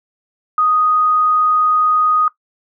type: tone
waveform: sine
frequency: 1244.5 Hz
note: D#6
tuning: in tune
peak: -11 dBFS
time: 0.58-2.28 s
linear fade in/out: 2 ms
effects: noise-tail reverb RT60 0.1 s tail -17 dB re dry